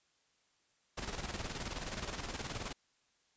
pink noise with tremolo, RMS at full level -39 dBFS, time 0.97-2.73 s, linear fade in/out 10 ms, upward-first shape square, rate 19 Hz, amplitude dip 55%, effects white hiss -74 dBFS RMS until 3.36 s + resampled to 16000 Hz

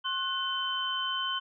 sine tone cluster, 1067 / 1483 / 3067 Hz, C6 / F#6 / G7, +34 / +4 / -38 cents, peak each -34 / -36 / -31 dBFS, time 0.04-1.4 s, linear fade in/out 20 ms, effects none

